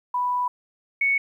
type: tone pair in turn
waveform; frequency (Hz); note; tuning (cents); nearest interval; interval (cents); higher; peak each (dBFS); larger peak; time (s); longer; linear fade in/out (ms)
sine; 987.8 / 2218; B5 / C#7; 0 / 0; octave + major second; 1400; second; -21 / -18; second; 0.14-0.48 / 1.01-1.18; first; 5
effects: 10-bit